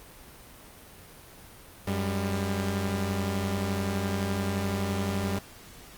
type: tone pair together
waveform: sawtooth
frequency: 93.92 / 199.5 Hz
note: F#2 / G3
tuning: +26 / +31 cents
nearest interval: octave + minor second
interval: 1305 cents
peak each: -26 dBFS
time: 1.87-5.39 s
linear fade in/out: 5 ms
effects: pink hiss -49 dBFS RMS until 5.97 s + Opus 32 kbps